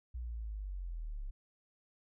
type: linear sweep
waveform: sine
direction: down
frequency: 61.7 to 32.7 Hz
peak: -38 dBFS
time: 0.14-1.31 s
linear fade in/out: 10 ms
effects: none